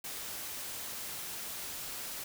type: noise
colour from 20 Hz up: white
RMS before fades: -41 dBFS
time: 0.04-2.24 s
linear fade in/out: 5 ms
effects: none